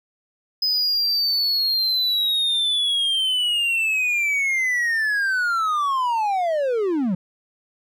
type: linear sweep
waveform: triangle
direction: down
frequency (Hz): 5050 to 170.2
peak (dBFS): -17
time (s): 0.62-7.15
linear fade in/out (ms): 5
effects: none

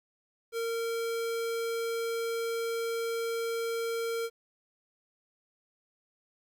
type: tone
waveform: square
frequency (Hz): 460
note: A#4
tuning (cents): -23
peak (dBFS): -31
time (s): 0.52-4.3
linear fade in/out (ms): 50
effects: 11-bit

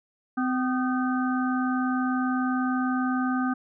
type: harmonic tone with a mistuned harmonic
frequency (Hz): 256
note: C4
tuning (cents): -38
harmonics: 1 / 3 / 5 / 6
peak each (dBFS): -24 / -33 / -32 / -34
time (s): 0.37-3.54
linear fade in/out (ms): 10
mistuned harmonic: 5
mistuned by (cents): -68
effects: none

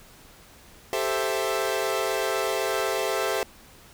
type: chord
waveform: sawtooth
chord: A minor seventh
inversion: third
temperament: equal with one note detuned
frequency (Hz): 392 / 440 / 523.3 / 661.2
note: G4 / A4 / C5 / E5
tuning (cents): 0 / 0 / 0 / +5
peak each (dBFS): -26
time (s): 0.93-3.43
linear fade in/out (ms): 0
effects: pink hiss -51 dBFS RMS until 3.93 s

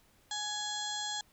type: harmonic tone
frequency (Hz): 837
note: G#5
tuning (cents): +13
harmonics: 1 / 2 / 4 / 5 / 6 / 7 / 8 / 9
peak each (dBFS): -41 / -43 / -39 / -42 / -51 / -51 / -45 / -43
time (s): 0.31-1.21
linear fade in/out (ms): 2
effects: pink hiss -66 dBFS RMS until 1.32 s

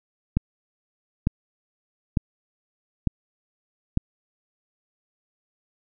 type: click train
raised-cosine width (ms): 5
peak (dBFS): -7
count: 5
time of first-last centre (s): 0.37-3.974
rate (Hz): 1.11
effects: none

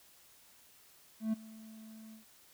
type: tone with ADSR envelope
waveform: triangle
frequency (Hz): 220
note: A3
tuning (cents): 0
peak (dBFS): -26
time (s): 1.2-2.25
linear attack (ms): 130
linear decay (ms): 14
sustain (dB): -21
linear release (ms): 120
effects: white hiss -62 dBFS RMS until 2.53 s

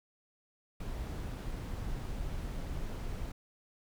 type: noise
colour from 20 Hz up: brown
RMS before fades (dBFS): -38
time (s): 0.8-3.32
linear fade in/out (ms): 5
effects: none

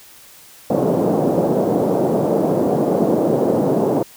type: band-pass noise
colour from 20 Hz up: white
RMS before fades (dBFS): -17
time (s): 0.7-4.03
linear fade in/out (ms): 5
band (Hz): 150 to 600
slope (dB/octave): 24
effects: white hiss -44 dBFS RMS until 4.16 s

